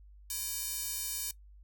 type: tone with high-pass filter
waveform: square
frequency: 336.4 Hz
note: E4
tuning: 35 cents sharp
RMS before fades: -37 dBFS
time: 0.3-1.31 s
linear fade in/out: 2 ms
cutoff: 7200 Hz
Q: 0.75
effects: noise-tail reverb RT60 0.1 s tail -19 dB re dry + added 50 Hz sine -52 dBFS peak until 1.63 s